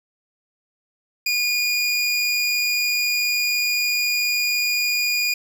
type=tone; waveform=25% pulse; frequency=2439 Hz; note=D#7; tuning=35 cents flat; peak=-15 dBFS; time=1.26-5.34 s; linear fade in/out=5 ms; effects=none